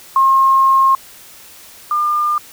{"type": "tone pair in turn", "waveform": "sine", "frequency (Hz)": [1072, 1203.3], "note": ["C6", "D6"], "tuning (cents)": [42, 42], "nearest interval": "major second", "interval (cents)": 200, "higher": "second", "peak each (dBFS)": [-8, -13], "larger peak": "first", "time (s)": [[0.16, 0.95], [1.91, 2.38]], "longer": "first", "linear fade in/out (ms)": 2, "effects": ["white hiss -40 dBFS RMS until 2.52 s"]}